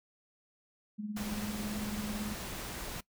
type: tone with tremolo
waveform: sine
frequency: 210 Hz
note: G#3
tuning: 19 cents sharp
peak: -33 dBFS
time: 0.98-2.34 s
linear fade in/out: 20 ms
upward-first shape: sine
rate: 18 Hz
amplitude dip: 60%
type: noise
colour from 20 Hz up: pink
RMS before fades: -41 dBFS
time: 1.16-3.01 s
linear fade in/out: 10 ms
effects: noise-tail reverb RT60 0.1 s tail -21 dB re dry